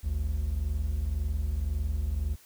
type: tone pair together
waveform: triangle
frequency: 52.82 / 74.7 Hz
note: G#1 / D2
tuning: +30 / +30 cents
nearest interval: tritone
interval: 600 cents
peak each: -29 / -26 dBFS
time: 0.03-2.36 s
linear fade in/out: 20 ms
effects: tanh soft clip ceiling -18 dBFS + white hiss -57 dBFS RMS until 2.45 s